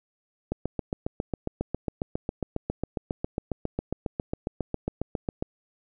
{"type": "click train", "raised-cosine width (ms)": 2, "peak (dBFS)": -14, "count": 37, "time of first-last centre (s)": [0.52, 5.425], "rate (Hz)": 7.34, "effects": []}